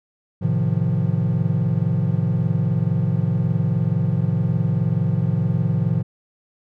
triangle chord, F dominant seventh, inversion first, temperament equal with one note detuned, 108.86 / 130.81 / 155.56 / 174.61 Hz, A2 / C3 / Eb3 / F3, -18 / 0 / 0 / 0 cents, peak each -21 dBFS, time 0.41-6.03 s, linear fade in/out 20 ms, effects none

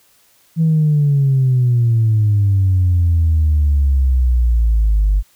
sine exponential sweep, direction down, 164.81 to 48.39 Hz, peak -9 dBFS, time 0.56-5.23 s, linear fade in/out 50 ms, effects tanh soft clip ceiling -7 dBFS + white hiss -54 dBFS RMS until 5.35 s

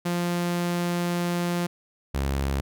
sawtooth tone pair in turn, 174.4 / 68.55 Hz, F3 / C#2, -2 / -19 cents, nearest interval octave + major third, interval 1617 cents, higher first, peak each -20 dBFS, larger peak neither, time 0.05-1.67 / 2.14-2.61 s, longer first, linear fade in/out 10 ms, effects none

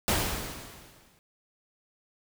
pink noise with exponential decay, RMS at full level -24 dBFS, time 0.08-1.19 s, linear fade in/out 0 ms, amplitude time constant 240 ms, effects none

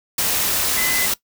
sine tone in noise, 2022 Hz, B6, 40 cents sharp, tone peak -23 dBFS, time 0.77-1.06 s, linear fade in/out 5 ms, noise white, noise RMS -20 dBFS, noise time 0.18-1.14 s, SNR -6 dB, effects noise-tail reverb RT60 0.1 s tail -19 dB re dry

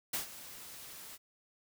white noise with ADSR envelope, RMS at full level -34 dBFS, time 0.13-1.18 s, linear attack 8 ms, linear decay 120 ms, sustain -15 dB, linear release 33 ms, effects none

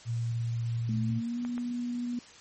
sine tone, 116.54 Hz, A#2, in tune, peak -28 dBFS, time 0.05-1.22 s, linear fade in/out 50 ms
sine tone with pitch glide, 218.4 to 242.3 Hz, A3 to B3, -13 to -33 cents, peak -30 dBFS, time 0.89-2.19 s, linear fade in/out 2 ms, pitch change +180 cents, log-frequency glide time 1-1.4 s
clicks, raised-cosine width 0.5 ms, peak -28 dBFS, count 2, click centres 1.45 / 1.58 s
effects white hiss -52 dBFS RMS until 2.4 s + MP3 32 kbps

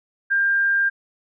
sine tone, 1597 Hz, G6, 32 cents sharp, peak -16 dBFS, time 0.3-0.9 s, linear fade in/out 20 ms, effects none

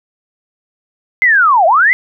sine linear two-way sweep, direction down then up, 2100 to 622.3 to 2100 Hz, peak -6 dBFS, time 1.22-1.93 s, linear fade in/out 0 ms, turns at 1.66 s, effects none

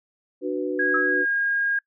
sine chord, B minor, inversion first, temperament just, 296.3 / 370.4 / 493.9 Hz, D4 / F#4 / B4, +15 / +2 / 0 cents, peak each -28 / -27 / -29 dBFS, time 0.41-1.26 s, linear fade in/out 50 ms
sine tone with pitch glide, 1645 to 1626.1 Hz, G#6 to G#6, -17 to -37 cents, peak -20 dBFS, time 0.79-1.79 s, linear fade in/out 5 ms, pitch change -20 cents, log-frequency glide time 1.1-1.23 s
sine tone with exponential decay, 1300 Hz, E6, 24 cents flat, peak -20 dBFS, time 0.94-1.15 s, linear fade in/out 5 ms, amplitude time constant 44 ms
effects noise-tail reverb RT60 0.1 s tail -24 dB re dry

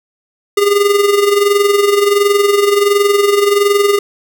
square tone with amplitude modulation, 406 Hz, G#4, 39 cents flat, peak -7 dBFS, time 0.57-3.99 s, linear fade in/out 5 ms, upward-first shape sine, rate 21.4 Hz, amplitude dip 60%, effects none

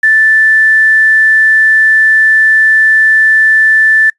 sine tone with quantisation, 1760 Hz, A6, in tune, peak -4 dBFS, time 0.03-4.1 s, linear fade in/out 5 ms, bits 5, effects noise-tail reverb RT60 0.1 s tail -23 dB re dry + resampled to 24000 Hz

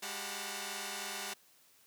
5% pulse tone cluster, 203.8 / 384.6 / 726 / 893 / 989 Hz, G#3 / G4 / F#5 / A5 / B5, -32 / -33 / -33 / +25 / +2 cents, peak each -35 / -34 / -32 / -34 / -35 dBFS, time 0.02-1.34 s, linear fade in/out 10 ms, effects white hiss -65 dBFS RMS until 1.86 s + high-pass 100 Hz 12 dB/octave

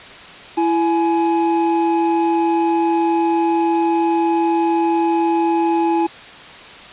triangle tone pair together, 334.1 / 842 Hz, E4 / G#5, +23 / +24 cents, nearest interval octave + major third, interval 1601 cents, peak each -14 / -16 dBFS, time 0.57-6.07 s, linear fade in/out 10 ms, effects white hiss -37 dBFS RMS until 6.92 s + resampled to 8000 Hz

